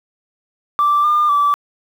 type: tone with pitch steps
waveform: sine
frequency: 1171 / 1204 / 1158 Hz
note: D6 / D6 / D6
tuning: -5 / +43 / -25 cents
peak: -10 dBFS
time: 0.79-1.54 s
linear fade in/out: 0 ms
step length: 250 ms
effects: tanh soft clip ceiling -8 dBFS + 7-bit